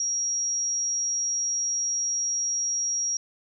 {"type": "tone", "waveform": "sine", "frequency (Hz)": 5660, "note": "F8", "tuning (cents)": 22, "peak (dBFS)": -24, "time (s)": [0, 3.17], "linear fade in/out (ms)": 2, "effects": []}